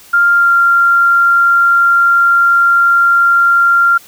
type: tone with pitch glide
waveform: sine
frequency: 1397 to 1385.7 Hz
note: F6 to F6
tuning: 0 to -14 cents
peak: -6 dBFS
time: 0.13-3.98 s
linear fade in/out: 10 ms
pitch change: -14 cents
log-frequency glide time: 0.35-0.51 s
effects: white hiss -40 dBFS RMS until 4.07 s